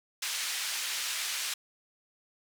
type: band-pass noise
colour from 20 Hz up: pink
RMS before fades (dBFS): -34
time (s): 0.22-1.54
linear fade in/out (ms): 5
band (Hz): 2200 to 10000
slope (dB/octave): 12
effects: none